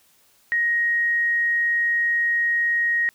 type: tone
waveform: sine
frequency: 1879 Hz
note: A#6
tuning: 13 cents sharp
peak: -18 dBFS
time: 0.52-3.09 s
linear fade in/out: 0 ms
effects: white hiss -59 dBFS RMS until 3.14 s